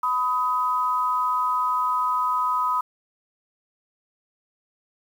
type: tone pair together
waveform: sine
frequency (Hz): 999 / 1258.7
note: B5 / D#6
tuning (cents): +20 / +20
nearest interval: major third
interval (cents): 400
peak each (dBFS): -23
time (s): 0.03-2.81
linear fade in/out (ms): 5
effects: 8-bit